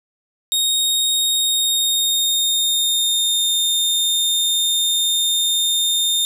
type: tone with pitch glide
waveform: sawtooth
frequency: 3729 to 3642 Hz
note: A#7 to A#7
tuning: 0 to -41 cents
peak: -13 dBFS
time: 0.52-6.25 s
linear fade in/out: 0 ms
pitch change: -41 cents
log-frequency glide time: 1.3-3.55 s
effects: none

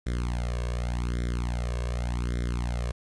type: tone with flanger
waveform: sawtooth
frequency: 59.9 Hz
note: A#1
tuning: 48 cents sharp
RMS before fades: -29 dBFS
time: 0.06-2.92 s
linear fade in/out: 10 ms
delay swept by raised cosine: 0.54 to 1.84 ms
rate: 0.86 Hz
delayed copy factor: +0.95
effects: resampled to 22050 Hz + 9-bit

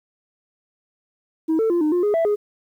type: tone with pitch steps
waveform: sine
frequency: 319.6 / 445.7 / 345.9 / 305 / 354.2 / 415 / 661 / 415.3 Hz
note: D#4 / A4 / F4 / D#4 / F4 / G#4 / E5 / G#4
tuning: +47 / +22 / -17 / -34 / +24 / -1 / +5 / 0 cents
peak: -14 dBFS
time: 1.48-2.36 s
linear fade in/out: 20 ms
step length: 110 ms
effects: tanh soft clip ceiling -15 dBFS + 9-bit

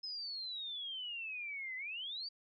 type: exponential two-way sweep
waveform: sine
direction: down then up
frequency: 5160 to 2000 to 4742 Hz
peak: -40 dBFS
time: 0.03-2.29 s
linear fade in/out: 10 ms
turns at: 1.76 s
effects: none

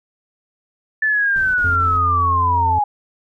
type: linear sweep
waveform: sine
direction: down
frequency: 1760 to 816 Hz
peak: -14 dBFS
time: 1.02-2.84 s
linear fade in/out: 5 ms
type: noise bursts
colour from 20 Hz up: brown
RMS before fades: -34 dBFS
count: 3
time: 1.36-1.976 s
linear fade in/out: 2 ms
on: 180 ms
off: 38 ms
type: harmonic tone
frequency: 87.31 Hz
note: F2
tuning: in tune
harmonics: 1 / 3 / 5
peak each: -20 / -35 / -36 dBFS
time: 1.64-2.79 s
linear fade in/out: 5 ms
effects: none

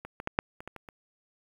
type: clicks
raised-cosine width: 0.5 ms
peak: -25 / -22 / -15 / -8 / -27 / -24 / -27 / -29 dBFS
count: 8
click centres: 0.05 / 0.201 / 0.274 / 0.389 / 0.605 / 0.676 / 0.763 / 0.888 s
effects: 8-bit

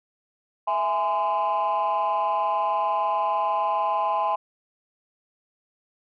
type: chord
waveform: sine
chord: E augmented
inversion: none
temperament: equal with one note detuned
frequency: 659.3 / 830.6 / 1028.5 Hz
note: E5 / G#5 / B#5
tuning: 0 / 0 / -30 cents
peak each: -27 / -23 / -23 dBFS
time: 0.67-4.36 s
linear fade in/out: 10 ms
effects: tanh soft clip ceiling -17 dBFS

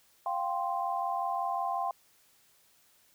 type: chord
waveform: sine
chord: F suspended second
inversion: none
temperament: equal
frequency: 698.5 / 784 / 1046.5 Hz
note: F5 / G5 / C6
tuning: 0 / 0 / 0 cents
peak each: -34 / -33 / -34 dBFS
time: 0.26-1.91 s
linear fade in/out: 2 ms
effects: white hiss -65 dBFS RMS until 3.14 s

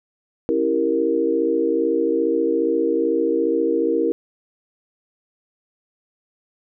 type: chord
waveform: sine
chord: C# diminished seventh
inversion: none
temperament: equal with one note detuned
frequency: 274.6 / 329.6 / 392 / 466.2 Hz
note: C#4 / E4 / G4 / Bb4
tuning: -16 / 0 / 0 / 0 cents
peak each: -26 / -21 / -25 / -20 dBFS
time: 0.49-4.12 s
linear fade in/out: 0 ms
effects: none

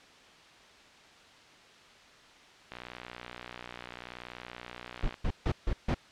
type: click train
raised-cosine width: 0.3 ms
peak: -25 dBFS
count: 148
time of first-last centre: 2.72-5.142 s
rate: 60.7 Hz
type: noise bursts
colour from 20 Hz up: brown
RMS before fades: -28 dBFS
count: 5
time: 5.03-5.945 s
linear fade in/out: 5 ms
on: 63 ms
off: 150 ms
effects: white hiss -55 dBFS RMS until 6.11 s + low-pass 4000 Hz 12 dB/octave

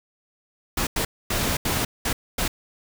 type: noise bursts at uneven times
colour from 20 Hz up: pink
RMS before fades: -24 dBFS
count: 6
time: 0.77-0.87 / 0.96-1.05 / 1.3-1.57 / 1.65-1.85 / 2.05-2.13 / 2.38-2.48 s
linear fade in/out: 5 ms
effects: none

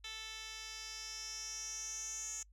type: tone with band-pass filter sweep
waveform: 10% pulse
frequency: 440 Hz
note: A4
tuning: in tune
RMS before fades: -45 dBFS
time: 0.04-2.43 s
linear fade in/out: 5 ms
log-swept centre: 4000 to 6800 Hz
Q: 6.5
effects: noise-tail reverb RT60 0.1 s tail -26 dB re dry + added 50 Hz sine -60 dBFS peak until 2.52 s

